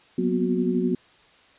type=tone cluster; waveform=sine; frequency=183.5 / 238.1 / 249.9 / 366.1 Hz; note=F#3 / A#3 / B3 / F#4; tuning=-14 / +37 / +21 / -18 cents; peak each=-26 dBFS; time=0.18-0.95 s; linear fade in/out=5 ms; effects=white hiss -55 dBFS RMS until 1.58 s + resampled to 8000 Hz

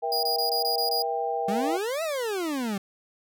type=chord; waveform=sine; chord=E diminished; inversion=second; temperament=just; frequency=474.7 / 659.3 / 791.1 Hz; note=Bb4 / E5 / G5; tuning=+31 / 0 / +16 cents; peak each=-30 / -32 / -28 dBFS; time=0.02-1.78 s; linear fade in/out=20 ms
type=tone bursts; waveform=45% pulse; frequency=4895 Hz; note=D#8; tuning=29 cents flat; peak=-25 dBFS; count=7; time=0.12-1.022 s; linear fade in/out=2 ms; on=110 ms; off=22 ms
type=exponential two-way sweep; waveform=40% pulse; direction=up then down; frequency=190 to 671 to 190 Hz; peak=-26 dBFS; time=1.48-2.78 s; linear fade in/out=5 ms; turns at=2.03 s
effects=none

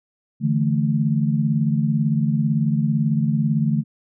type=chord; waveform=sine; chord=D suspended second; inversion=none; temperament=equal; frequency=146.83 / 164.81 / 220 Hz; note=D3 / E3 / A3; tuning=0 / 0 / 0 cents; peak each=-20 / -23 / -21 dBFS; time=0.4-3.84 s; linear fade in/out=50 ms; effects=none

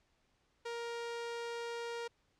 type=tone; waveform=sawtooth; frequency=469 Hz; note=A#4; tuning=11 cents sharp; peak=-35 dBFS; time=0.65-2.08 s; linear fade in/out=10 ms; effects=pink hiss -75 dBFS RMS until 2.39 s + low-pass 6000 Hz 12 dB/octave

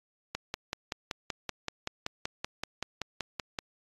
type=click train; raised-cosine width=0.2 ms; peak=-15 dBFS; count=18; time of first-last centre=0.35-3.588 s; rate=5.25 Hz; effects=AAC 32 kbps

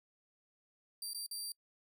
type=tone with dropouts; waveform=20% pulse; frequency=4699 Hz; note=D8; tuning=in tune; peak=-34 dBFS; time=1.02-1.52 s; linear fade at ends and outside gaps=2 ms; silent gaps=1.133-1.146 / 1.264-1.311 s; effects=noise-tail reverb RT60 0.1 s tail -26 dB re dry

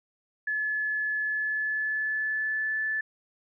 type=tone with pitch glide; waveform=sine; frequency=1717 to 1744 Hz; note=A6 to A6; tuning=-43 to -16 cents; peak=-26 dBFS; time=0.47-3.01 s; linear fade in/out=5 ms; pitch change=+27 cents; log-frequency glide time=1.22-2.83 s; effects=none

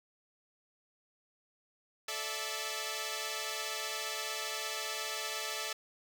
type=chord; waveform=5% pulse; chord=A suspended fourth; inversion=none; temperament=equal with one note detuned; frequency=436.7 / 587.3 / 659.3 Hz; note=A4 / D5 / E5; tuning=-13 / 0 / 0 cents; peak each=-29 dBFS; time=2.08-5.73 s; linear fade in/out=5 ms; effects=none

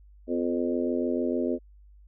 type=harmonic tone with a mistuned harmonic; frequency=86.6 Hz; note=F2; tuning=14 cents flat; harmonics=3 / 4 / 5 / 6 / 7; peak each=-28 / -30 / -32 / -34 / -35 dBFS; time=0.27-1.59 s; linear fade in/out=50 ms; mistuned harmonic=3; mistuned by=-39 cents; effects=added 50 Hz sine -50 dBFS peak until 2.07 s

